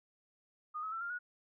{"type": "tone with pitch steps", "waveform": "sine", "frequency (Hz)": [1230, 1283, 1338.2, 1395.9, 1456], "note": ["D#6", "E6", "E6", "F6", "F#6"], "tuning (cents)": [-20, -47, 26, -1, -28], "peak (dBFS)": -37, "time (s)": [0.74, 1.19], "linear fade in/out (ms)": 20, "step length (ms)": 90, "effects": []}